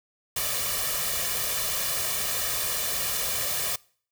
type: noise with comb filter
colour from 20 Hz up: white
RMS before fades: -28 dBFS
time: 0.36-3.76 s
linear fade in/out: 5 ms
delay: 1.7 ms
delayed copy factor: +0.7
effects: noise-tail reverb RT60 0.5 s tail -24 dB re dry